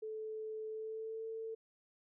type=tone with pitch glide; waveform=sine; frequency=435.8 to 447 Hz; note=A4 to A4; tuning=-17 to +27 cents; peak=-40 dBFS; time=0.02-1.55 s; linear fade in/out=10 ms; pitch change=+44 cents; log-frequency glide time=0.68-1.26 s; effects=none